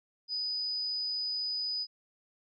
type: tone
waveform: sine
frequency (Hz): 4978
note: D#8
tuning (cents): 0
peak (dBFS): -31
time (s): 0.28-1.87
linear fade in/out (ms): 50
effects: none